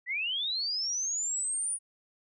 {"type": "linear sweep", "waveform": "sine", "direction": "up", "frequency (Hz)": [1896, 9640], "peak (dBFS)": -29, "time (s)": [0.06, 1.79], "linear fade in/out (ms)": 50, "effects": []}